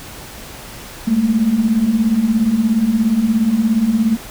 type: beating tone pair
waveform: sine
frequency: 208.9 / 225.9 Hz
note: G#3 / A3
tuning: +10 / +46 cents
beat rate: 17 Hz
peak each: -18 / -13 dBFS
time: 1.07-4.17 s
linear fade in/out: 10 ms
effects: pink hiss -34 dBFS RMS until 4.3 s